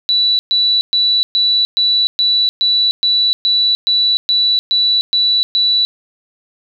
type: tone bursts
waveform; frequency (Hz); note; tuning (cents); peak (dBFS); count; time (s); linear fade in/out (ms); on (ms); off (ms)
sine; 3951; B7; 0; -10; 14; 0.09-5.85; 0; 300; 120
effects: none